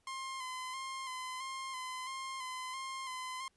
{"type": "tone with vibrato", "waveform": "sawtooth", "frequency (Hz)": 1042, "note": "C6", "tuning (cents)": -7, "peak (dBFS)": -36, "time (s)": [0.07, 3.48], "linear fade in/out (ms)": 2, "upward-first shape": "square", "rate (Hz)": 1.5, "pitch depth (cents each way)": 31, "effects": ["pink hiss -75 dBFS RMS until 3.56 s", "resampled to 24000 Hz"]}